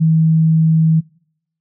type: tone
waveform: sine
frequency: 160.4 Hz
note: E3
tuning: 47 cents flat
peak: -9 dBFS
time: 0-1.01 s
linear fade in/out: 20 ms
effects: noise-tail reverb RT60 0.7 s tail -25 dB re dry